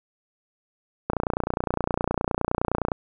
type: click train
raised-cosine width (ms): 1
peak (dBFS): -9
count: 55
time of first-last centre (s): 1.1-2.918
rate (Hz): 29.7
effects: none